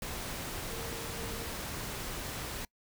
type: tone in noise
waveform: sine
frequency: 459 Hz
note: A#4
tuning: 27 cents flat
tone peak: -45 dBFS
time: 0.7-1.47 s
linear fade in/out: 2 ms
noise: pink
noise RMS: -39 dBFS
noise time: 0.02-2.65 s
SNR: -9 dB
effects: noise-tail reverb RT60 0.1 s tail -25 dB re dry